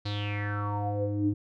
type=tone with low-pass filter sweep; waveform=square; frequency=103 Hz; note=G#2; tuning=14 cents flat; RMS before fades=-30 dBFS; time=0.05-1.34 s; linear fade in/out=10 ms; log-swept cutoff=4300 to 260 Hz; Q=7.5; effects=none